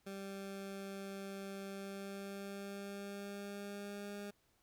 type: tone with pitch glide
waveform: 20% pulse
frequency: 196 to 203.4 Hz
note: G3 to G#3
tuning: 0 to -36 cents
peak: -39 dBFS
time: 0.06-4.31 s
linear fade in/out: 10 ms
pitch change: +64 cents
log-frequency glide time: 1.67-4.17 s
effects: pink hiss -75 dBFS RMS until 4.62 s